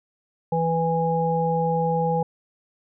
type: harmonic tone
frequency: 164.81 Hz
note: E3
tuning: in tune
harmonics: 1 / 3 / 5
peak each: -24 / -24 / -24 dBFS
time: 0.52-2.23 s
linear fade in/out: 5 ms
effects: none

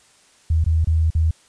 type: tone with dropouts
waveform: sine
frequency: 80.3 Hz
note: E2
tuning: 45 cents flat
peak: -14 dBFS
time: 0.5-1.31 s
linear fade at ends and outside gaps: 5 ms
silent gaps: 0.642-0.662 / 0.846-0.871 / 1.104-1.15 s
effects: white hiss -54 dBFS RMS until 1.48 s + resampled to 22050 Hz

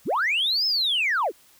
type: linear two-way sweep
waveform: sine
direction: up then down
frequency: 86.9 to 5274 to 276 Hz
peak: -19 dBFS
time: 0.05-1.32 s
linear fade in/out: 50 ms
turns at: 0.66 s
effects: tanh soft clip ceiling -17 dBFS + white hiss -56 dBFS RMS until 1.59 s

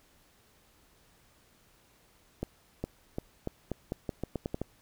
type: accelerating click train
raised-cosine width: 2 ms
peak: -19 dBFS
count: 12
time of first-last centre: 2.43-4.616 s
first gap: 410 ms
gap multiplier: 0.84
effects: pink hiss -64 dBFS RMS until 4.81 s

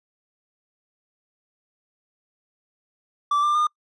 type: tone with pitch steps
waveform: triangle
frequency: 1164 / 1188.5 / 1213.4 Hz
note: D6 / D6 / D#6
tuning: -16 / +20 / -44 cents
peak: -16 dBFS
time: 3.31-3.67 s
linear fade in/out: 5 ms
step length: 120 ms
effects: noise-tail reverb RT60 0.1 s tail -25 dB re dry + resampled to 24000 Hz

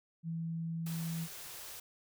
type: tone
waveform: sine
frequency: 164.81 Hz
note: E3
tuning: in tune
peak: -35 dBFS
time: 0.23-1.28 s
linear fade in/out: 50 ms
type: band-stop noise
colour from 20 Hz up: white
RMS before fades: -47 dBFS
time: 0.86-1.8 s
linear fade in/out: 5 ms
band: 180 to 300 Hz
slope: 96 dB/octave
effects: none

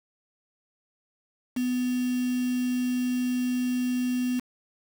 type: tone with quantisation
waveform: sine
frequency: 249.6 Hz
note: B3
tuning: 19 cents sharp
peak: -24 dBFS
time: 1.56-4.4 s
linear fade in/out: 10 ms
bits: 6
effects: none

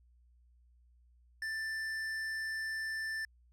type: tone with tanh clipping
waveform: sine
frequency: 1771 Hz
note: A6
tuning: 11 cents sharp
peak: -37 dBFS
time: 1.42-3.25 s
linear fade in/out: 2 ms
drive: 11 dB
effects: added 60 Hz sine -62 dBFS peak until 3.52 s

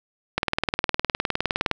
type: click train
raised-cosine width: 0.3 ms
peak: -5 dBFS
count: 27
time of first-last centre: 0.38-1.713 s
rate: 19.5 Hz
effects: none

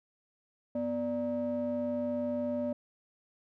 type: ring-modulated tone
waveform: triangle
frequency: 171.4 Hz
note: F3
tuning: 32 cents flat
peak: -25 dBFS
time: 0.75-2.73 s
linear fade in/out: 5 ms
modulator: 417 Hz
effects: none

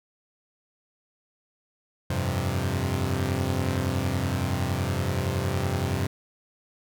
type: chord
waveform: sawtooth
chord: F suspended second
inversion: none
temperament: equal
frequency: 87.31 / 98 / 130.81 Hz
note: F2 / G2 / C3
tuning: 0 / 0 / 0 cents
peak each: -25 dBFS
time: 2.1-6.07 s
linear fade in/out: 5 ms
effects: none

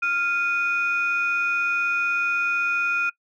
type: tone pair together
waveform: sine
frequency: 1395.2 / 2471 Hz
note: F6 / D#7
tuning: -2 / -13 cents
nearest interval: minor seventh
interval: 989 cents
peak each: -22 dBFS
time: 0.02-3.1 s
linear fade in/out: 10 ms
effects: noise-tail reverb RT60 0.1 s tail -23 dB re dry + tanh soft clip ceiling -14 dBFS

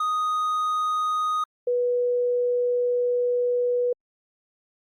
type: tone pair in turn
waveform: triangle / sine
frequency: 1244.5 / 489.3 Hz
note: D#6 / B4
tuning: 0 / -16 cents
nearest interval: octave + major third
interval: 1616 cents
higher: first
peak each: -20 dBFS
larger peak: neither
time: 0-1.44 / 1.67-3.93 s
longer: second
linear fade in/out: 5 ms
effects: Opus 48 kbps

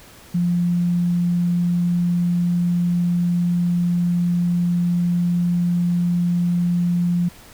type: tone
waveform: sine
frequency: 174.61 Hz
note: F3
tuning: in tune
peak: -16 dBFS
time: 0.34-7.29 s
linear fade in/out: 10 ms
effects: pink hiss -45 dBFS RMS until 7.53 s

